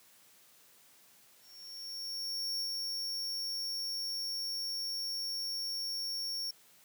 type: tone with ADSR envelope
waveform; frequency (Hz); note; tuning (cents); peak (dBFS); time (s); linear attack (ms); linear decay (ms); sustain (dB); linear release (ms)
45% pulse; 5500; F8; -27; -33; 1.4-6.51; 1200; 78; -2; 6
effects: white hiss -62 dBFS RMS until 6.84 s + high-pass 100 Hz 12 dB/octave